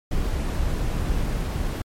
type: noise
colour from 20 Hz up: brown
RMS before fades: -24 dBFS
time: 0.11-1.82 s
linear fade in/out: 5 ms
effects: MP3 64 kbps